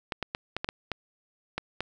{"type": "clicks", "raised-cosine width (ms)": 0.3, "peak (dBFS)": -14, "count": 9, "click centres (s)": [0.122, 0.227, 0.349, 0.566, 0.645, 0.689, 0.917, 1.58, 1.806], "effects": []}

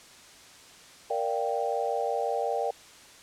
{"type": "chord", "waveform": "sine", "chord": "G minor seventh", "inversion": "first", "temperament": "equal", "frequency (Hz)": [466.2, 587.3, 698.5, 784], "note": ["Bb4", "D5", "F5", "G5"], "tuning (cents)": [0, 0, 0, 0], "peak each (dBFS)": [-31, -32, -33, -31], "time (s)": [1.1, 2.71], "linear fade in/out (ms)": 5, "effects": ["white hiss -51 dBFS RMS until 3.22 s", "low-pass 8000 Hz 12 dB/octave"]}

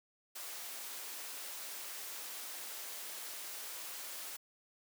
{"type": "high-pass noise", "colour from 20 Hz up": "white", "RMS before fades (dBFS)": -45, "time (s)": [0.35, 4.37], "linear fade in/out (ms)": 10, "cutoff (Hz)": 390, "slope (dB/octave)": 12, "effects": []}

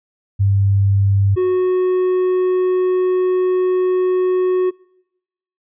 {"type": "tone pair in turn", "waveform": ["sine", "triangle"], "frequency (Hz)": [99, 367.7], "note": ["G2", "F#4"], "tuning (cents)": [18, -11], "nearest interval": "octave + major seventh", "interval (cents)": 2271, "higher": "second", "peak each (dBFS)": -11, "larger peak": "neither", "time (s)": [[0.39, 1.36], [1.36, 4.71]], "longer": "second", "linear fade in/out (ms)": 20, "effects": ["noise-tail reverb RT60 0.9 s tail -25 dB re dry", "resampled to 8000 Hz"]}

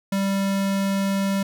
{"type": "tone", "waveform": "square", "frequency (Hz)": 196, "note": "G3", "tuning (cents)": 0, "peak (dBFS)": -21, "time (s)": [0.12, 1.43], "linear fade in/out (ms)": 5, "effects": []}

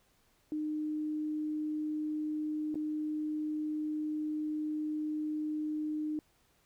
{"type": "tone with dropouts", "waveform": "sine", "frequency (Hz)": 305.4, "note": "D#4", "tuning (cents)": -32, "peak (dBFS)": -32, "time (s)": [0.52, 6.19], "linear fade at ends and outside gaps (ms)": 1, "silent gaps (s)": [2.744, 2.755], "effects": ["pink hiss -70 dBFS RMS until 6.65 s"]}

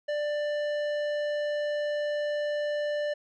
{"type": "tone with tanh clipping", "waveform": "sine", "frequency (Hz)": 591, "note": "D5", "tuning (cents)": 11, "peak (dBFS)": -29, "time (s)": [0.08, 3.14], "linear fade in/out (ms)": 10, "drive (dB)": 13, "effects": []}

